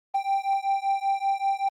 triangle beating tone pair, 783 / 788.2 Hz, G5 / G5, -2 / +9 cents, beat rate 5.2 Hz, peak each -24 dBFS, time 0.14-1.69 s, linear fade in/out 10 ms, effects Opus 24 kbps

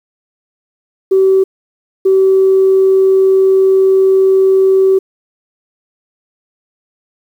sine tone bursts at uneven times, 382.7 Hz, G4, 42 cents flat, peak -5 dBFS, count 2, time 1.11-1.44 / 2.05-4.99 s, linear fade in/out 10 ms, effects tanh soft clip ceiling -1 dBFS + 7-bit

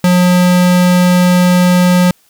square tone, 179.5 Hz, F3, 48 cents sharp, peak -7 dBFS, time 0.04-2.11 s, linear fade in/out 2 ms, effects white hiss -52 dBFS RMS until 2.29 s

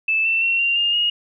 sine tone with pitch steps, 2630 / 2676 / 2723 / 2770 / 2819 / 2868 Hz, E7 / E7 / F7 / F7 / F7 / F7, -5 / +25 / -44 / -15 / +16 / +45 cents, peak -16 dBFS, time 0.08-1.1 s, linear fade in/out 5 ms, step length 170 ms, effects none

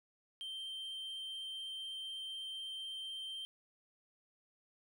triangle tone with vibrato, 3136 Hz, G7, in tune, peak -40 dBFS, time 0.41-3.45 s, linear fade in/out 0 ms, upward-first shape sine, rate 16 Hz, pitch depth 10 cents each way, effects none

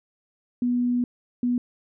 sine tone bursts at uneven times, 244.6 Hz, B3, 16 cents flat, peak -20 dBFS, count 2, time 0.62-1.04 / 1.43-1.58 s, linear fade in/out 2 ms, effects none

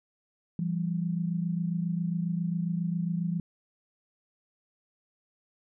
sine tone pair together, 168.62 / 196 Hz, E3 / G3, +40 / 0 cents, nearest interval minor third, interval 260 cents, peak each -28 / -33 dBFS, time 0.59-3.4 s, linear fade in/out 2 ms, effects none

